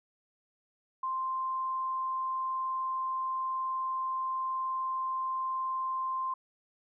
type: tone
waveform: sine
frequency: 1046.5 Hz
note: C6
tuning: in tune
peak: -30 dBFS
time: 1.03-6.34 s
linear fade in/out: 5 ms
effects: none